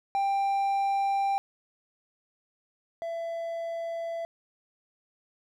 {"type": "tone pair in turn", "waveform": "triangle", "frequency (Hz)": [790, 668.7], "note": ["G5", "E5"], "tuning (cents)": [13, 25], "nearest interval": "minor third", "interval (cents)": 288, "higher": "first", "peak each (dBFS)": [-22, -29], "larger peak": "first", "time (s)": [[0.15, 1.38], [3.02, 4.25]], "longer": "neither", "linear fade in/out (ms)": 0, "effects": []}